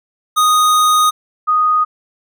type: tone pair in turn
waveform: square / sine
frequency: 1242 / 1242 Hz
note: D#6 / D#6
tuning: -3 / -3 cents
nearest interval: unison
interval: 0 cents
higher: neither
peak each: -10 dBFS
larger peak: neither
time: 0.36-1.11 / 1.47-1.85 s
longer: first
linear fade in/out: 20 ms
effects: none